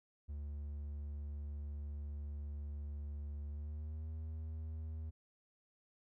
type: tone with pitch glide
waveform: triangle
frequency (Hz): 72.8 to 78.93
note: D2 to D#2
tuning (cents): -15 to +25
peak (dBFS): -39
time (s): 0.28-5.11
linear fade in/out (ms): 20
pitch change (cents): +140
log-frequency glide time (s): 3.48-4.09
effects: none